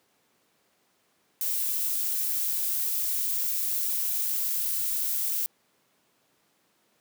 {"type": "noise", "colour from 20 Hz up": "violet", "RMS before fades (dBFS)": -28, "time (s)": [1.41, 5.46], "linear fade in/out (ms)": 0, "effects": ["pink hiss -68 dBFS RMS until 7 s", "high-pass 200 Hz 12 dB/octave"]}